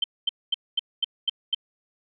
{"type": "tone bursts", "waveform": "sine", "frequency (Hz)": 3111, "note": "G7", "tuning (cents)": -14, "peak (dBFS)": -19, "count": 7, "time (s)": [0.02, 1.547], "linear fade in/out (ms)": 5, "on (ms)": 21, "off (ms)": 230, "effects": []}